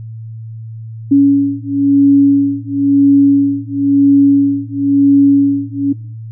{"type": "beating tone pair", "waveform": "sine", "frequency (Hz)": [279.5, 280.48], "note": ["C#4", "C#4"], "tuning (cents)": [14, 20], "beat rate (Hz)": 0.98, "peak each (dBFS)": -10, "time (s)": [1.11, 5.93], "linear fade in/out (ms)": 10, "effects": ["noise-tail reverb RT60 0.5 s tail -18 dB re dry", "added 112 Hz sine -25 dBFS peak until 6.31 s"]}